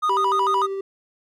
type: tone with vibrato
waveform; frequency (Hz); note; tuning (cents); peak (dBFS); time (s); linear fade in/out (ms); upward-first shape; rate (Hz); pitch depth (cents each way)
triangle; 1100; C#6; -14; -16; 0.02-0.67; 20; square; 6.7; 200
type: tone with tremolo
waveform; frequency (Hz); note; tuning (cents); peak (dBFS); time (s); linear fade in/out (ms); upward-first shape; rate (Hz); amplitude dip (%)
triangle; 390; G4; -9; -22; 0.09-0.81; 5; triangle; 13; 25
effects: none